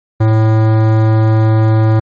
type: tone with hard clipping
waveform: sine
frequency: 110 Hz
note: A2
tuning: in tune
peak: -9 dBFS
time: 0.2-2 s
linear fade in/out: 10 ms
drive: 18 dB
effects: MP3 32 kbps